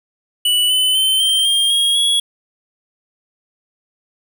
square tone with pitch steps, 2960 / 3020 / 3082 / 3145 / 3209 / 3275 / 3342 Hz, F#7 / F#7 / G7 / G7 / G7 / G#7 / G#7, 0 / +35 / -30 / +5 / +40 / -25 / +10 cents, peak -13 dBFS, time 0.45-2.2 s, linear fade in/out 5 ms, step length 250 ms, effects none

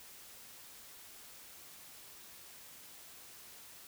silence, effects white hiss -54 dBFS RMS until 3.87 s

